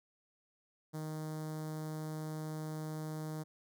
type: tone with notch filter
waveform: sawtooth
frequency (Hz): 155.56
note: D#3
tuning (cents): 0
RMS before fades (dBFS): -41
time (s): 0.93-3.44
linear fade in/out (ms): 20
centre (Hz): 2600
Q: 0.62
effects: none